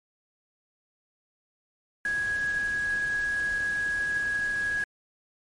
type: tone in noise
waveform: sine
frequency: 1661.2 Hz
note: G#6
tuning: in tune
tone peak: -25 dBFS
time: 2.05-4.84 s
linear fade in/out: 2 ms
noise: pink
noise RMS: -43 dBFS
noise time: 2.05-4.84 s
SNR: +15 dB
effects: MP3 48 kbps